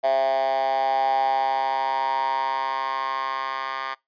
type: tone with high-pass filter sweep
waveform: 10% pulse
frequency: 133.8 Hz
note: C3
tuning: 39 cents sharp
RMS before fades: -24 dBFS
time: 0.03-3.95 s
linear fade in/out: 20 ms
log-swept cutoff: 680 to 1200 Hz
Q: 8.3
effects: noise-tail reverb RT60 0.2 s tail -24 dB re dry + resampled to 11025 Hz